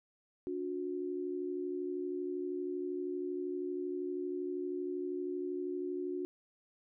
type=tone pair together; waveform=sine; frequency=289.9 / 362.6 Hz; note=D4 / F#4; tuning=-22 / -35 cents; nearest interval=major third; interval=387 cents; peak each=-40 / -36 dBFS; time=0.47-6.25 s; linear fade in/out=0 ms; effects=none